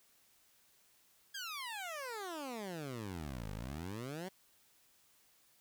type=exponential two-way sweep; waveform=15% pulse; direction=down then up; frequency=1661.2 to 49 to 195.7 Hz; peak=-35 dBFS; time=1.34-4.29 s; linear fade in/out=10 ms; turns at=3.51 s; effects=white hiss -69 dBFS RMS until 5.6 s